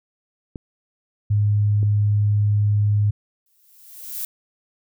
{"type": "clicks", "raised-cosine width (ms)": 3, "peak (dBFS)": -19, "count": 2, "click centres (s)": [0.558, 1.83]}
{"type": "tone", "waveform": "sine", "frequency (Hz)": 103.8, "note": "G#2", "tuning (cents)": 0, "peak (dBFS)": -15, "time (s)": [1.3, 3.11], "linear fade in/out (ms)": 10}
{"type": "noise with exponential growth", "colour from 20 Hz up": "violet", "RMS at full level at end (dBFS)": -26, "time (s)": [3.46, 4.25], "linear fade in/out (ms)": 2, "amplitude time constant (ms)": 170}
{"effects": []}